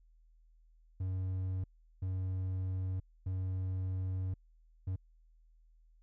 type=tone bursts at uneven times; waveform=triangle; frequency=93.3 Hz; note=F#2; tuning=15 cents sharp; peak=-31 dBFS; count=4; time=1-1.64 / 2.02-3 / 3.26-4.34 / 4.87-4.96 s; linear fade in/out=5 ms; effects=added 40 Hz sine -61 dBFS peak until 6.02 s